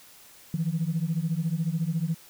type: beating tone pair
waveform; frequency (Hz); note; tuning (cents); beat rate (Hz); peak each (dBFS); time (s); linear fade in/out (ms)
sine; 156.8 / 170.8; D#3 / F3; +14 / -38; 14; -27; 0.54-2.15; 2
effects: tanh soft clip ceiling -18 dBFS + white hiss -52 dBFS RMS until 2.29 s